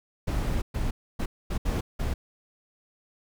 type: noise bursts at uneven times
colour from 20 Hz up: brown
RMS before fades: -27 dBFS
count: 6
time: 0.27-0.62 / 0.74-0.91 / 1.19-1.26 / 1.5-1.58 / 1.65-1.81 / 1.99-2.14 s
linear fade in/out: 10 ms
effects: none